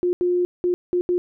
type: tone bursts at uneven times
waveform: sine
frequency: 356 Hz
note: F4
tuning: 33 cents sharp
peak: -17 dBFS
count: 5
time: 0.03-0.13 / 0.21-0.45 / 0.64-0.74 / 0.93-1.01 / 1.09-1.18 s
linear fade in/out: 0 ms
effects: none